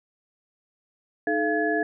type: tone cluster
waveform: sine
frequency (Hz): 310 / 429.8 / 689 / 1699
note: D#4 / A4 / F5 / G#6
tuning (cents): -6 / -41 / -24 / +39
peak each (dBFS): -27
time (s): 1.27-1.83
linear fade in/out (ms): 2
effects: none